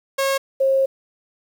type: tone pair in turn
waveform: sawtooth / sine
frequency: 544 / 537.1 Hz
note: C#5 / C5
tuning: -33 / +45 cents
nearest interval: unison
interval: 22 cents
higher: first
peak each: -14 dBFS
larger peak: neither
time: 0.18-0.38 / 0.6-0.86 s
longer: second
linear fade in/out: 10 ms
effects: 8-bit